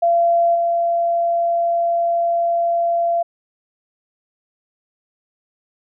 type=tone with level steps; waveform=sine; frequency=683 Hz; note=F5; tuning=39 cents flat; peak=-12 / -15 dBFS; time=0.02-3.23 s; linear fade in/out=10 ms; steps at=0.54 s; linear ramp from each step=20 ms; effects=none